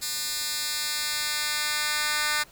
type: tone with high-pass filter sweep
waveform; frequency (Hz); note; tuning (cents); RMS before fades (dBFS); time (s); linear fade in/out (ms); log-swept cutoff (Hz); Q
10% pulse; 300; D4; +37; -28; 0.01-2.44; 20; 4800 to 1800; 0.9
effects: pink hiss -53 dBFS RMS until 2.51 s